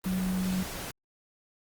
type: tone in noise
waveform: sine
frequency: 185.7 Hz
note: F#3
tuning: 7 cents sharp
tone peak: -27 dBFS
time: 0.06-0.63 s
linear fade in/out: 2 ms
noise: pink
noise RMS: -38 dBFS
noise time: 0.04-0.91 s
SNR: +8 dB
effects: Opus 24 kbps